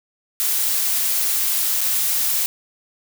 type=noise with dropouts; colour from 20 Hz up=blue; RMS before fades=-20 dBFS; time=0.4-2.46 s; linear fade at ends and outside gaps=0 ms; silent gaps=1.808-1.813 s; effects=none